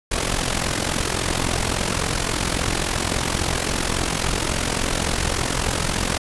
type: noise with amplitude modulation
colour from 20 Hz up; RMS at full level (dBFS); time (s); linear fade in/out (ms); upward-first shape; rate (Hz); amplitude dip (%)
pink; -19; 0.11-6.18; 10; sine; 43.6; 75
effects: resampled to 24000 Hz